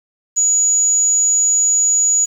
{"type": "tone", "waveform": "sine", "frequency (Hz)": 6840, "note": "A8", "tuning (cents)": -50, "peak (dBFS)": -11, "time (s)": [0.36, 2.26], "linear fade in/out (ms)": 20, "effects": ["7-bit"]}